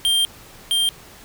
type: tone pair in turn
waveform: square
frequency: 3180 / 3180 Hz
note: G7 / G7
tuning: +24 / +24 cents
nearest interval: unison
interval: 0 cents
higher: neither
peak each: -16 / -17 dBFS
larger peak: first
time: 0.05-0.25 / 0.71-0.89 s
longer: first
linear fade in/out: 0 ms
effects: pink hiss -44 dBFS RMS until 1.24 s